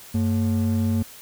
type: ring-modulated tone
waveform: triangle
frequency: 160.9 Hz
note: E3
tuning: 42 cents flat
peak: -14 dBFS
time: 0.14-1.03 s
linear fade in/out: 10 ms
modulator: 65 Hz
effects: white hiss -44 dBFS RMS until 1.21 s